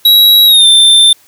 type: tone with pitch glide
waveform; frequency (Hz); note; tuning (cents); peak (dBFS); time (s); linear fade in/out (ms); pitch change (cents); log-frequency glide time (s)
square; 3870 to 3569; B7 to A7; -36 to +24; -3; 0.05-1.13; 5; -140; 0.46-0.66
effects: white hiss -46 dBFS RMS until 1.27 s